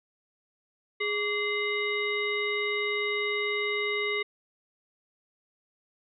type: harmonic tone with a mistuned harmonic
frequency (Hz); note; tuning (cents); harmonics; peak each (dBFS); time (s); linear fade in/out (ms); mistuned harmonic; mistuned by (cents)
415.3; G#4; 0; 1 / 3 / 5 / 7 / 9; -31 / -38 / -29 / -39 / -38; 1-4.23; 10; 3; -130
effects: none